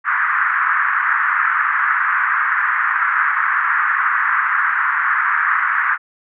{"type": "band-pass noise", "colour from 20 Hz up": "white", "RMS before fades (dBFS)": -17, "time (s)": [0.04, 5.98], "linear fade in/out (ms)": 50, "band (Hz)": [1100, 1800], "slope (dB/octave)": 48, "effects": []}